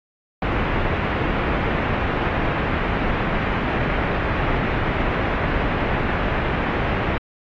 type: low-pass noise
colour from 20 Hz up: pink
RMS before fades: -22 dBFS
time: 0.42-7.18 s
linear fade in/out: 2 ms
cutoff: 2400 Hz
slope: 24 dB/octave
effects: AAC 32 kbps